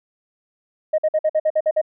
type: tone bursts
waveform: sine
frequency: 622.3 Hz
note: D#5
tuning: in tune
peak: -13 dBFS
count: 9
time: 0.93-1.815 s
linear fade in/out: 10 ms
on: 53 ms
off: 51 ms
effects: tanh soft clip ceiling -11 dBFS

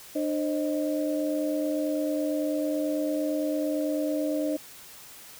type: tone cluster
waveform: sine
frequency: 299.9 / 533 / 622 Hz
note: D4 / C5 / D#5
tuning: +36 / +32 / -1 cents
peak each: -27 / -32 / -31 dBFS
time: 0.15-4.57 s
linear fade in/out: 10 ms
effects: white hiss -47 dBFS RMS until 5.39 s

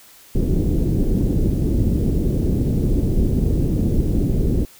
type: low-pass noise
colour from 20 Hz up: pink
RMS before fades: -18 dBFS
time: 0.35-4.65 s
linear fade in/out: 2 ms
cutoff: 370 Hz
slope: 24 dB/octave
effects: white hiss -47 dBFS RMS until 4.79 s

